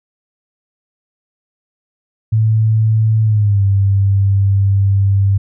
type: tone with pitch glide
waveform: sine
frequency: 110 to 98.57 Hz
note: A2 to G2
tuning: 0 to +10 cents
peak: -9 dBFS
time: 2.32-5.38 s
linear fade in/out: 10 ms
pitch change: -190 cents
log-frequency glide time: 3.23-3.63 s
effects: none